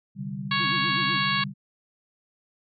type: chord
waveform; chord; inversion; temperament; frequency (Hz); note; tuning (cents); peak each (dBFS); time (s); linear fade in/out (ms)
sine; C suspended second; none; equal; 130.81 / 146.83 / 196; C3 / D3 / G3; 0 / 0 / 0; -37 / -35 / -33; 0.15-1.54; 50
type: harmonic tone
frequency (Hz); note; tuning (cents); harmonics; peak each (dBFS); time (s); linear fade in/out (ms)
555; C#5; +2; 2 / 3 / 4 / 5 / 6 / 7 / 8; -27 / -29 / -30 / -31 / -32 / -32 / -33; 0.51-1.44; 5
type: tone with vibrato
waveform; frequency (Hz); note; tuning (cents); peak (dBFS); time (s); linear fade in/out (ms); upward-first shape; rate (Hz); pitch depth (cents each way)
sine; 299.6; D4; +35; -35; 0.59-1.2; 20; sine; 8; 270
effects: none